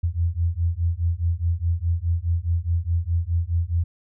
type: beating tone pair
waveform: sine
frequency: 82.7 / 87.5 Hz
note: E2 / F2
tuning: +6 / +4 cents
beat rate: 4.8 Hz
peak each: -23 / -23 dBFS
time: 0.03-3.84 s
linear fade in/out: 10 ms
effects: none